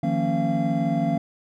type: tone cluster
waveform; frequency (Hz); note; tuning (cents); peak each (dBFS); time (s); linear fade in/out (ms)
triangle; 156.2 / 175.2 / 228.8 / 274.2 / 685; D#3 / F3 / A#3 / C#4 / F5; +7 / +6 / -32 / -19 / -34; -25; 0.03-1.18; 5
effects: none